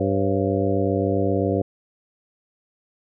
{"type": "harmonic tone with a mistuned harmonic", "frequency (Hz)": 98, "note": "G2", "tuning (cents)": 0, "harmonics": [1, 2, 3, 4, 5, 6, 7], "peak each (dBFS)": [-25, -27, -25, -26, -26, -27, -31], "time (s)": [0, 1.62], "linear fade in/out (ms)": 5, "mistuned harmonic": 6, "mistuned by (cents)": -92, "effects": []}